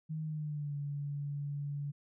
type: tone with pitch glide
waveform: sine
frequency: 156.6 to 143.6 Hz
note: D#3 to D3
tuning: +11 to -39 cents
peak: -35 dBFS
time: 0.09-1.92 s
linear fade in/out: 20 ms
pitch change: -150 cents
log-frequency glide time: 0.23-0.75 s
effects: none

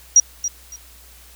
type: tone with echo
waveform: sine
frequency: 5740 Hz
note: F8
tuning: 47 cents sharp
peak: -6 dBFS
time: 0.16-0.2 s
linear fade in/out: 2 ms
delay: 280 ms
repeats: 2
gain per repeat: -13 dB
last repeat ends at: 0.76 s
effects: added 60 Hz sine -47 dBFS peak until 1.35 s + white hiss -47 dBFS RMS until 1.35 s

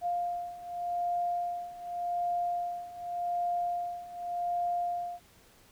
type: beating tone pair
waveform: sine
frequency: 701 / 701.86 Hz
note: F5 / F5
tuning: +6 / +8 cents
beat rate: 0.86 Hz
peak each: -35 / -32 dBFS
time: 0.01-5.2 s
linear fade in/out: 50 ms
effects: pink hiss -60 dBFS RMS until 5.71 s

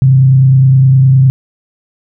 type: tone with frequency modulation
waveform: sine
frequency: 132.3 Hz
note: C3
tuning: 20 cents sharp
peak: -3 dBFS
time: 0.02-1.3 s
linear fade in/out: 0 ms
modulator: 29.7 Hz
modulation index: 0.29
effects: none

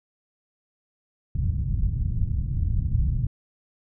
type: low-pass noise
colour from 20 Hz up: white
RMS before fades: -24 dBFS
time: 1.35-3.27 s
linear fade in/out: 5 ms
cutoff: 120 Hz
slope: 24 dB/octave
effects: none

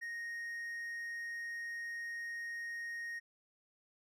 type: tone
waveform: triangle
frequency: 1864.7 Hz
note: A#6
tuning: in tune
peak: -38 dBFS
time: 0.01-3.2 s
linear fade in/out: 20 ms
effects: none

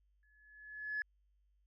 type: tone with exponential growth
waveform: sine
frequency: 1707 Hz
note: G#6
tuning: 47 cents sharp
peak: -32 dBFS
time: 0.23-1.02 s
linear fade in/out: 1 ms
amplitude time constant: 170 ms
effects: tanh soft clip ceiling -31 dBFS + added 50 Hz sine -70 dBFS peak until 1.66 s

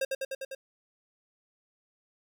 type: tone with echo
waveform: square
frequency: 536 Hz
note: C5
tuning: 42 cents sharp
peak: -27 dBFS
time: 0.01-0.05 s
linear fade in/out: 5 ms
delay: 100 ms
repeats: 5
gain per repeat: -2 dB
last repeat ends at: 0.55 s
effects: none

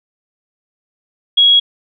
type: tone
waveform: sine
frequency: 3318 Hz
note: G#7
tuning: 2 cents flat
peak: -6 dBFS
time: 1.37-1.6 s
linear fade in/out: 10 ms
effects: none

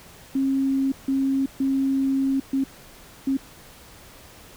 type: tone bursts at uneven times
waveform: sine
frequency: 269.8 Hz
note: C#4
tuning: 47 cents flat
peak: -19 dBFS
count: 5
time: 0.35-0.92 / 1.08-1.46 / 1.6-2.4 / 2.53-2.64 / 3.27-3.37 s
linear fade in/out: 5 ms
effects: pink hiss -47 dBFS RMS until 4.56 s

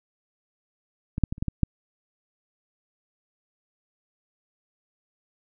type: clicks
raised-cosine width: 5 ms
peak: -16 / -6 / -16 / -29 / -13 / -14 / -7 dBFS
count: 7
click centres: 1.181 / 1.237 / 1.325 / 1.381 / 1.425 / 1.483 / 1.633 s
effects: none

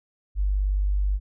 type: tone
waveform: sine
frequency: 49.18 Hz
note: G1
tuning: 6 cents sharp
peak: -20 dBFS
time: 0.35-1.2 s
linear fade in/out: 50 ms
effects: none

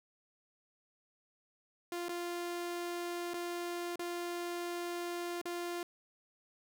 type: tone with dropouts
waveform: sawtooth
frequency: 348.1 Hz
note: F4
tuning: 6 cents flat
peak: -33 dBFS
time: 1.92-5.83 s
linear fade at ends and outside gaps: 2 ms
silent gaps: 2.085-2.092 / 3.336-3.341 / 3.958-3.993 / 5.415-5.455 s
effects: none

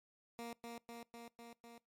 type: tone with echo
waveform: 15% pulse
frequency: 234.2 Hz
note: A#3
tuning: 8 cents sharp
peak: -38 dBFS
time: 0.39-0.53 s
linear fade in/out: 0 ms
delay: 250 ms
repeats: 5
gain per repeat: -2 dB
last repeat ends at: 1.78 s
effects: noise-tail reverb RT60 0.2 s tail -23 dB re dry + MP3 64 kbps

